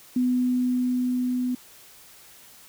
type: tone with level ramp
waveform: sine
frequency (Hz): 250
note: B3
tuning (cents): +21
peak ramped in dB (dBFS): -19 to -23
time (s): 0.16-1.55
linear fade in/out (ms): 5
effects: white hiss -50 dBFS RMS until 2.68 s